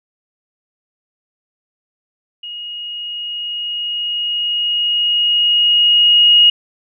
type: tone with level ramp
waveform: sine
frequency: 2877 Hz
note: F#7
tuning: 49 cents flat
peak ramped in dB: -26 to -5 dBFS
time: 2.43-6.5 s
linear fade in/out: 5 ms
effects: none